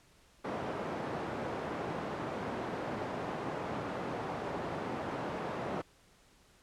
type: band-pass noise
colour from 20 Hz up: white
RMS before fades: -38 dBFS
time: 0.44-5.82 s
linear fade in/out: 10 ms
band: 110 to 820 Hz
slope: 12 dB/octave
effects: pink hiss -64 dBFS RMS until 6.62 s + low-pass 10000 Hz 12 dB/octave